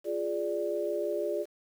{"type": "chord", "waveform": "sine", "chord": "D diminished", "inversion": "first", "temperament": "equal", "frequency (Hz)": [349.2, 415.3, 587.3], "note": ["F4", "Ab4", "D5"], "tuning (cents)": [0, 0, 0], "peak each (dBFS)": [-34, -33, -32], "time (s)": [0.04, 1.46], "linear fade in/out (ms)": 50, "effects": ["9-bit"]}